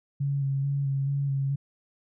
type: tone with vibrato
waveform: sine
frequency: 138.59 Hz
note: C#3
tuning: in tune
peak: -24 dBFS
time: 0.2-1.56 s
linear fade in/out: 10 ms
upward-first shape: square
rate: 2.3 Hz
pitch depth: 20 cents each way
effects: none